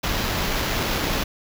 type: noise with sample-and-hold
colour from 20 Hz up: pink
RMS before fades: -24 dBFS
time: 0.03-1.24 s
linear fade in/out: 10 ms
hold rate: 8820 Hz
effects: none